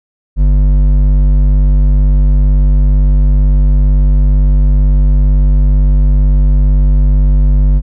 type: tone with hard clipping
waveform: sine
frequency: 48.93 Hz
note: G1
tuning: 2 cents flat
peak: -7 dBFS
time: 0.36-7.82 s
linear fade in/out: 50 ms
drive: 8 dB
effects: none